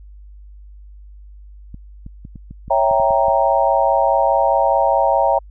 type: clicks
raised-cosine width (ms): 5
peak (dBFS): -22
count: 10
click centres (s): 1.744 / 2.064 / 2.251 / 2.358 / 2.51 / 2.681 / 2.912 / 3 / 3.107 / 3.283
type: chord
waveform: sine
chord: C# diminished seventh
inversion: none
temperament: equal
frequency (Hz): 554.4 / 659.3 / 784 / 932.3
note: C#5 / E5 / G5 / Bb5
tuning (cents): 0 / 0 / 0 / 0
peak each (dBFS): -18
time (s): 2.7-5.39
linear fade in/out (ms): 10
effects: added 50 Hz sine -37 dBFS peak until 5.5 s